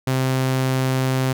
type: tone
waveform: sawtooth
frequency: 130.81 Hz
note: C3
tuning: in tune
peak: -14 dBFS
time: 0.07-1.33 s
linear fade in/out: 5 ms
effects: none